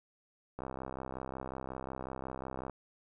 click train, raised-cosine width 1 ms, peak -26 dBFS, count 139, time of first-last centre 0.59-2.697 s, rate 65.5 Hz, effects none

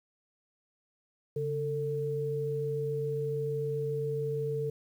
sine tone pair together, 140.64 / 446.5 Hz, C#3 / A4, +25 / +25 cents, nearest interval octave + minor sixth, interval 2000 cents, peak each -34 / -31 dBFS, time 1.36-4.7 s, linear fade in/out 5 ms, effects 10-bit

